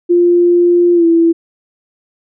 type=tone with pitch glide; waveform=sine; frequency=349.2 to 333.2 Hz; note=F4 to E4; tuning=0 to +19 cents; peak=-6 dBFS; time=0.09-1.33 s; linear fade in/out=20 ms; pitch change=-81 cents; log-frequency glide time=0.94-1.05 s; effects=none